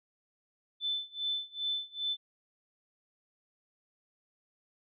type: tone with tremolo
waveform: sine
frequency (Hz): 3520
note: A7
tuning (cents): 0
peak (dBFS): -29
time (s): 0.8-2.17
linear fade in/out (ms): 50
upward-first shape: sine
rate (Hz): 2.5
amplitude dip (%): 95
effects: none